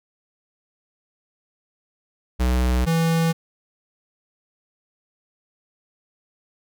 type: tone pair in turn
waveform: square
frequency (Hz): 62.3 / 164.6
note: B1 / E3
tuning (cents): +16 / -2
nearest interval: octave + perfect fourth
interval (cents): 1682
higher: second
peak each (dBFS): -18 / -18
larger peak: neither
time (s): 2.39-2.86 / 2.86-3.33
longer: neither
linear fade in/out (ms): 20
effects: none